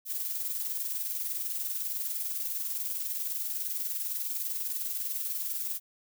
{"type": "noise with tremolo", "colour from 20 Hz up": "violet", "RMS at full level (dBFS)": -32, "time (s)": [0.05, 5.8], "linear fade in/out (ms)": 50, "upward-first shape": "square", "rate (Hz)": 20, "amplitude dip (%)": 40, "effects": []}